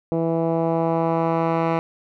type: tone with low-pass filter sweep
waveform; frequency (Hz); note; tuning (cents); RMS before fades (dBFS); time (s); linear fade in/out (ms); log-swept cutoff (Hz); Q
10% pulse; 164.81; E3; 0; -21; 0.12-1.79; 0; 500 to 1700; 1.2
effects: none